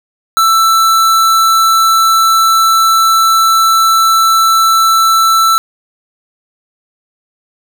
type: tone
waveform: square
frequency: 1328 Hz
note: E6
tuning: 12 cents sharp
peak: -7 dBFS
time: 0.37-5.58 s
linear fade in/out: 0 ms
effects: none